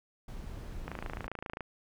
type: noise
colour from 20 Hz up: brown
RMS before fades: -42 dBFS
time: 0.28-1.27 s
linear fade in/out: 5 ms
type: click train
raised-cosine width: 0.5 ms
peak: -23 dBFS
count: 21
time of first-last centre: 0.88-1.607 s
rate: 27.5 Hz
effects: none